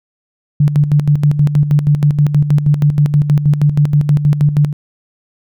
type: tone with tremolo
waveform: sine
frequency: 146.83 Hz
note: D3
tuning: in tune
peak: -6 dBFS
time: 0.6-4.73 s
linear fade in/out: 5 ms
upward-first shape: square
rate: 6.3 Hz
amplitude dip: 65%
effects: none